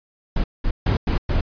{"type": "noise bursts at uneven times", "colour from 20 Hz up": "brown", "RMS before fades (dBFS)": -19, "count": 5, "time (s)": [[0.36, 0.44], [0.64, 0.71], [0.86, 0.97], [1.07, 1.18], [1.29, 1.41]], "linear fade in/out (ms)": 5, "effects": ["resampled to 11025 Hz"]}